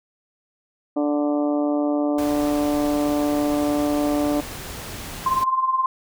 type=harmonic tone; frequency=146.83 Hz; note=D3; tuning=in tune; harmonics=2 / 3 / 4 / 5 / 6 / 7 / 8; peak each=-20 / -32 / -25 / -31 / -37 / -40 / -38 dBFS; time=0.96-4.41 s; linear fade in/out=10 ms
type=noise; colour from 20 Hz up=pink; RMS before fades=-34 dBFS; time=2.18-5.44 s; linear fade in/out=5 ms
type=tone with tremolo; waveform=sine; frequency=1046.5 Hz; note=C6; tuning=in tune; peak=-15 dBFS; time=5.26-5.86 s; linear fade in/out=2 ms; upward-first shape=sine; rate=19 Hz; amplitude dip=65%
effects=none